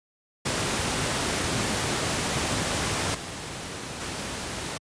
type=noise with level steps; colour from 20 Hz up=pink; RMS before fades=-26 / -35 / -32 dBFS; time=0.45-4.78 s; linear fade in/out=10 ms; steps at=3.14 / 4 s; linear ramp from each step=10 ms; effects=high-pass 80 Hz 12 dB/octave + resampled to 22050 Hz